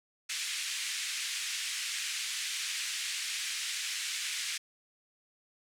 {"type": "band-pass noise", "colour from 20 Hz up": "pink", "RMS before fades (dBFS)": -36, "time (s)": [0.29, 4.58], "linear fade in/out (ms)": 10, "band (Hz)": [2000, 9200], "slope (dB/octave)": 24, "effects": []}